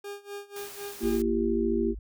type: tone with tremolo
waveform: 40% pulse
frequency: 405.2 Hz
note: G#4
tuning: 43 cents flat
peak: -34 dBFS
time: 0.04-1.21 s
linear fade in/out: 5 ms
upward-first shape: sine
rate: 4 Hz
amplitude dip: 90%
type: noise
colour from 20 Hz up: white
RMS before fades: -44 dBFS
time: 0.56-1.22 s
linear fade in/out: 2 ms
type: chord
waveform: sine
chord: E diminished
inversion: second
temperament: equal with one note detuned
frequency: 233.1 / 337.9 / 392 Hz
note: Bb3 / E4 / G4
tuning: 0 / +43 / 0 cents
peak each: -28 dBFS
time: 1-1.95 s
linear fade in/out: 50 ms
type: tone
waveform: sine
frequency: 50.9 Hz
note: G#1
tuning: 34 cents flat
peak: -35 dBFS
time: 1.03-1.99 s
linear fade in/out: 5 ms
effects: none